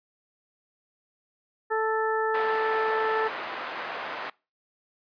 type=harmonic tone; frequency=440 Hz; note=A4; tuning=in tune; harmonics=1 / 2 / 3 / 4; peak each=-26 / -29 / -31 / -32 dBFS; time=1.7-3.29 s; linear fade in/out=20 ms
type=band-pass noise; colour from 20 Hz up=pink; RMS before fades=-35 dBFS; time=2.34-4.3 s; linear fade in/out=5 ms; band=690 to 2000 Hz; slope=12 dB/octave
effects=noise-tail reverb RT60 0.3 s tail -24 dB re dry + resampled to 11025 Hz